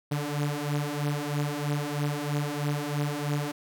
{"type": "beating tone pair", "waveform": "sawtooth", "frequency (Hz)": [144.6, 147.7], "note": ["D3", "D3"], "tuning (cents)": [-27, 10], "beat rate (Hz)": 3.1, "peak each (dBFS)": [-27, -26], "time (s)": [0.11, 3.52], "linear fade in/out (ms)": 10, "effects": []}